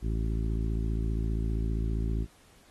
harmonic tone, 55.1 Hz, A1, 3 cents sharp, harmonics 1 / 2 / 3 / 4 / 5 / 6 / 7, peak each -28 / -34 / -38 / -40 / -42 / -44 / -45 dBFS, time 0.01-2.27 s, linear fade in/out 50 ms, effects pink hiss -60 dBFS RMS until 2.7 s + AAC 32 kbps

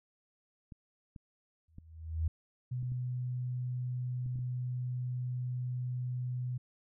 clicks, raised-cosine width 5 ms, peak -35 dBFS, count 8, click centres 0.722 / 1.162 / 1.784 / 2.828 / 2.92 / 4.262 / 4.358 / 4.389 s
sine tone with exponential growth, 80.5 Hz, E2, 41 cents flat, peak -26 dBFS, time 1.68-2.28 s, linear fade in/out 5 ms, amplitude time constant 130 ms
sine tone, 125 Hz, B2, 21 cents sharp, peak -33 dBFS, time 2.71-6.58 s, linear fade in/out 10 ms
effects none

